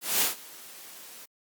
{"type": "noise with ADSR envelope", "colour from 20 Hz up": "white", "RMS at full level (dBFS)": -23, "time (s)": [0.01, 1.26], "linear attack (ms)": 200, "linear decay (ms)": 140, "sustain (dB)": -23, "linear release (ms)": 19, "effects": ["high-pass 200 Hz 12 dB/octave", "Opus 48 kbps"]}